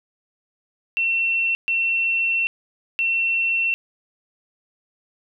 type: tone bursts at uneven times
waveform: sine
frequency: 2707 Hz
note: E7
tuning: 45 cents sharp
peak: -18 dBFS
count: 3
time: 0.97-1.55 / 1.68-2.47 / 2.99-3.74 s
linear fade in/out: 0 ms
effects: none